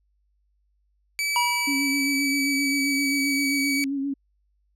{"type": "tone with pitch glide", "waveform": "sawtooth", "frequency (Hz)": [2300, 2274], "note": ["D7", "C#7"], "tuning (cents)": [-37, 44], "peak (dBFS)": -20, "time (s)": [1.19, 3.84], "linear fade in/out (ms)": 0, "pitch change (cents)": -19, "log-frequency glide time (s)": [1.76, 3.64]}
{"type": "tone with exponential decay", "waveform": "square", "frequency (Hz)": 964, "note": "B5", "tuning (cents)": -42, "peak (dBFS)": -20, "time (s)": [1.36, 2.24], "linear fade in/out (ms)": 1, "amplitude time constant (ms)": 190}
{"type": "tone with vibrato", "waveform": "sine", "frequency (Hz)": 276.5, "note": "C#4", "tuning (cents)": -4, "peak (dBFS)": -24, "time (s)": [1.67, 4.14], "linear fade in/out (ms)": 10, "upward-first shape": "sine", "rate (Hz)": 7.6, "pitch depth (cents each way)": 38}
{"effects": ["added 50 Hz sine -65 dBFS peak until 4.75 s", "low-pass 12000 Hz 12 dB/octave"]}